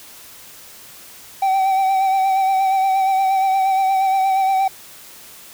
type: tone with vibrato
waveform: triangle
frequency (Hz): 769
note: G5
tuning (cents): -33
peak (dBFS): -12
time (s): 1.42-4.68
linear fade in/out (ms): 5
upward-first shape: sine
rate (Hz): 8.5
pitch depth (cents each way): 31
effects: white hiss -41 dBFS RMS until 5.53 s